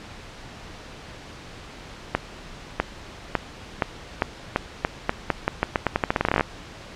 accelerating click train, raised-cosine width 0.5 ms, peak -4 dBFS, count 26, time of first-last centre 2.15-6.409 s, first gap 650 ms, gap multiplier 0.85, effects pink hiss -41 dBFS RMS until 6.95 s + low-pass 5000 Hz 12 dB/octave

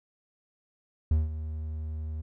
triangle tone with ADSR envelope, 77.78 Hz, D#2, in tune, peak -17 dBFS, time 1.11-2.22 s, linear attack 4 ms, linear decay 170 ms, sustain -13 dB, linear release 15 ms, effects none

